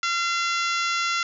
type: harmonic tone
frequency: 685 Hz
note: F5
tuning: 34 cents flat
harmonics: 2 / 3 / 4 / 5 / 6 / 7 / 8 / 9 / 10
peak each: -25 / -29 / -31 / -33 / -35 / -36 / -37 / -38 / -39 dBFS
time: 0.03-1.23 s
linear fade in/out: 2 ms
effects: none